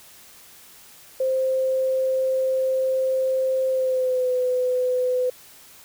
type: tone with pitch glide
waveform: sine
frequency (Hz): 523.3 to 503.4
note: C5 to B4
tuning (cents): 0 to +33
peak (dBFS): -19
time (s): 1.2-5.3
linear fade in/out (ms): 5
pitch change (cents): -67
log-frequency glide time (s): 3.69-4.32
effects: white hiss -48 dBFS RMS until 5.84 s